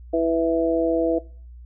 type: harmonic tone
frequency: 164.81 Hz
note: E3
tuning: in tune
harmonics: 2 / 3 / 4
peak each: -22 / -22 / -22 dBFS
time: 0.13-1.19 s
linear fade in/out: 10 ms
effects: noise-tail reverb RT60 0.4 s tail -21 dB re dry + added 60 Hz sine -39 dBFS peak until 1.65 s